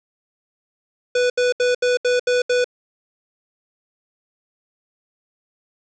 square tone bursts, 493.9 Hz, B4, in tune, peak -16 dBFS, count 7, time 1.15-2.644 s, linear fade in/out 5 ms, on 150 ms, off 74 ms, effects resampled to 16000 Hz + 7-bit

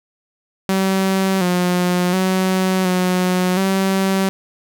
sawtooth tone with pitch steps, 191.4 / 178.9 / 187.4 / 182.4 / 192.2 Hz, G3 / F3 / F#3 / F#3 / G3, -41 / +42 / +22 / -24 / -34 cents, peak -11 dBFS, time 0.69-4.29 s, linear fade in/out 0 ms, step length 720 ms, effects none

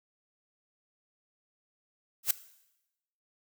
blue noise with exponential growth, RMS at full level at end -18 dBFS, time 2.23-2.31 s, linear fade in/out 5 ms, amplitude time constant 16 ms, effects noise-tail reverb RT60 0.9 s tail -17 dB re dry

